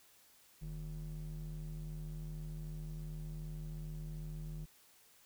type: ring-modulated tone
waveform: triangle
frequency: 98 Hz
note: G2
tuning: in tune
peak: -36 dBFS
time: 0.61-4.66 s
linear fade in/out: 20 ms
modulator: 56.7 Hz
effects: white hiss -65 dBFS RMS until 5.25 s